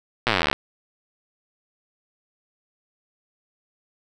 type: slowing click train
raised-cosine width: 0.3 ms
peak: -3 dBFS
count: 24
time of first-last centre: 0.27-0.53 s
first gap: 8 ms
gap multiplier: 1.03
effects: none